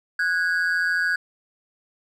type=ring-modulated tone; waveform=triangle; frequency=1560 Hz; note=G6; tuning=9 cents flat; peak=-15 dBFS; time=0.19-1.16 s; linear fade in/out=5 ms; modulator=86.9 Hz; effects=none